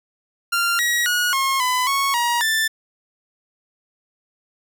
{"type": "tone with pitch steps", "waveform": "sawtooth", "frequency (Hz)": [1389, 1909, 1452, 1078, 1005, 1104, 951, 1769], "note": ["F6", "A#6", "F#6", "C#6", "B5", "C#6", "A#5", "A6"], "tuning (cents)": [-10, 41, -33, -49, 30, -7, 34, 9], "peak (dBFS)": -14, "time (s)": [0.52, 2.68], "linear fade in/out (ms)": 10, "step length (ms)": 270, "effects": []}